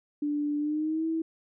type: tone with pitch glide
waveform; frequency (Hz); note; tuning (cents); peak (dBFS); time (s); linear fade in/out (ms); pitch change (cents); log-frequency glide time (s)
sine; 293.7 to 324; D4 to E4; 0 to -30; -26; 0.22-1.22; 5; +170; 0.58-1.06
effects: none